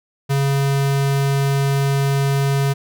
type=tone; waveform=square; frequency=138.59 Hz; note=C#3; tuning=in tune; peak=-16 dBFS; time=0.29-2.74 s; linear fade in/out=20 ms; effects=none